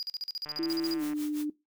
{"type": "tone bursts", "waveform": "triangle", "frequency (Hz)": 4874, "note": "D#8", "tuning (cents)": -37, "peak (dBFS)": -31, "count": 14, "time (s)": [0, 0.938], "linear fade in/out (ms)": 0, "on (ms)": 28, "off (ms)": 42}
{"type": "click train", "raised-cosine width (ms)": 0.5, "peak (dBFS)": -31, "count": 102, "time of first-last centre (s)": [0.46, 1.133], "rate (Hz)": 150}
{"type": "tone with pitch glide", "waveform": "sine", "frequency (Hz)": [329.6, 298.8], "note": ["E4", "D4"], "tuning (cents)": [0, 30], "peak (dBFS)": -28, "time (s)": [0.59, 1.5], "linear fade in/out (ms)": 5, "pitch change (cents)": -170, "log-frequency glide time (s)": [0.96, 1.03]}
{"type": "noise with tremolo", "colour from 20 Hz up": "white", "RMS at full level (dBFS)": -44, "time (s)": [0.67, 1.46], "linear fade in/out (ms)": 50, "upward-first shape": "sine", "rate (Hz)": 5.8, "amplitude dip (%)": 90}
{"effects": ["noise-tail reverb RT60 0.2 s tail -19 dB re dry"]}